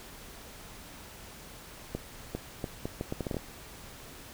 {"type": "accelerating click train", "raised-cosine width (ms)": 2, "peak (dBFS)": -19, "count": 11, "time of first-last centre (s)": [1.95, 3.368], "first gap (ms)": 400, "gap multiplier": 0.73, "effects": ["pink hiss -48 dBFS RMS until 4.33 s"]}